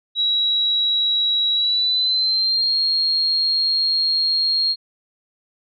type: tone with pitch glide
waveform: sine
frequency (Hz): 3878 to 4253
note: B7 to C8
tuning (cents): -32 to +27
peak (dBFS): -16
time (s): 0.15-4.76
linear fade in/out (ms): 50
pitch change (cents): +159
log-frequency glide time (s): 1.53-2.76
effects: none